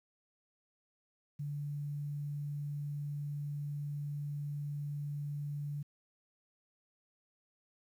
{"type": "tone with quantisation", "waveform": "sine", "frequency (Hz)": 145.3, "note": "D3", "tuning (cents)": -18, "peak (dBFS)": -36, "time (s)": [1.39, 5.83], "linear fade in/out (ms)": 10, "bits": 11, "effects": []}